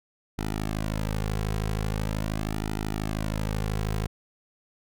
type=tone with flanger; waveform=sawtooth; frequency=52.9 Hz; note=G#1; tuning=33 cents sharp; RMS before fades=-29 dBFS; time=0.38-4.07 s; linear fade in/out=5 ms; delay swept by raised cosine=1.8 to 3.4 ms; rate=0.42 Hz; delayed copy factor=-0.9; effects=none